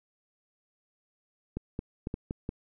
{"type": "clicks", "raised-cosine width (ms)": 3, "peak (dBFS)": -20, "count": 6, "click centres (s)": [1.57, 1.791, 2.071, 2.141, 2.309, 2.491], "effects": []}